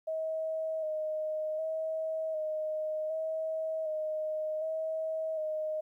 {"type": "tone with vibrato", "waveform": "sine", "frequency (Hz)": 629, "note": "D#5", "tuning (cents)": 19, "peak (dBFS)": -31, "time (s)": [0.07, 5.81], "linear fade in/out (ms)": 10, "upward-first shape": "square", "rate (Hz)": 0.66, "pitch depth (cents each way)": 23, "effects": ["12-bit"]}